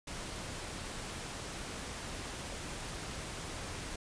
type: noise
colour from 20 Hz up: pink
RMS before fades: -42 dBFS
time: 0.07-3.96 s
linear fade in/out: 5 ms
effects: resampled to 22050 Hz